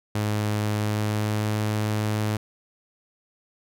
sawtooth tone with pitch glide, 105.5 to 106.79 Hz, G#2 to G#2, +28 to +49 cents, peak -19 dBFS, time 0.15-2.37 s, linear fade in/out 5 ms, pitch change +21 cents, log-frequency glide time 0.7-1.54 s, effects none

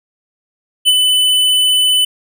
square tone with ADSR envelope, 3005 Hz, F#7, 26 cents sharp, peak -6 dBFS, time 0.85-2.05 s, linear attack 31 ms, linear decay 42 ms, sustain -4 dB, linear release 6 ms, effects none

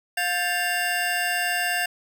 square tone cluster, 711 / 1583 / 1758 / 2783 Hz, F5 / G6 / A6 / F7, +31 / +17 / -2 / -7 cents, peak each -29 dBFS, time 0.17-1.86 s, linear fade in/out 5 ms, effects none

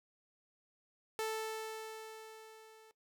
sawtooth tone with level ramp, 440 Hz, A4, in tune, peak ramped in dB -30 to -54 dBFS, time 1.19-2.91 s, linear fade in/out 0 ms, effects noise-tail reverb RT60 0.1 s tail -17 dB re dry

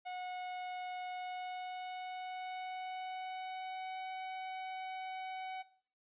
45% pulse tone with pitch glide, 730 to 751.4 Hz, F#5 to F#5, -24 to +26 cents, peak -40 dBFS, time 0.05-5.63 s, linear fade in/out 20 ms, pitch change +50 cents, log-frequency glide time 1.1-4.06 s, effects noise-tail reverb RT60 0.5 s tail -19 dB re dry + resampled to 8000 Hz

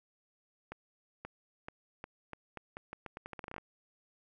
accelerating click train, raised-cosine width 0.5 ms, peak -27 dBFS, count 19, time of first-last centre 0.72-3.582 s, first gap 530 ms, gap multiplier 0.82, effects none

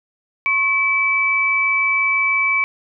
sine tone pair together, 1087 / 2303 Hz, C#6 / D7, -34 / -34 cents, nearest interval octave + minor second, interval 1300 cents, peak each -23 / -15 dBFS, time 0.46-2.64 s, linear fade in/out 0 ms, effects none

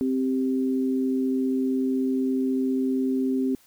sine tone pair together, 261.6 / 392 Hz, C4 / G4, 0 / 0 cents, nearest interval perfect fifth, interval 700 cents, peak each -22 / -29 dBFS, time 0.01-3.55 s, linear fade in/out 0 ms, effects white hiss -58 dBFS RMS until 3.66 s

